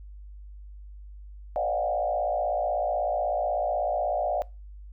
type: tone with frequency modulation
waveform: sine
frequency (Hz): 659.3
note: E5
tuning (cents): 0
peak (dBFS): -24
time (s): 1.56-4.42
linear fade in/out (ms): 0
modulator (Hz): 56.2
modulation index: 1.9
effects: noise-tail reverb RT60 0.3 s tail -24 dB re dry + added 50 Hz sine -41 dBFS peak until 4.92 s